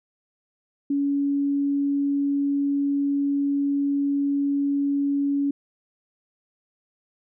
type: tone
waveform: sine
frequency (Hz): 281.9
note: C#4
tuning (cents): +29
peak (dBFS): -20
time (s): 0.9-5.51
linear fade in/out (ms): 5
effects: none